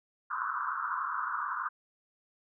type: band-pass noise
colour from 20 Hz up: pink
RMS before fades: -34 dBFS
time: 0.3-1.69 s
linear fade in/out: 10 ms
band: 1000 to 1500 Hz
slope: 96 dB/octave
effects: none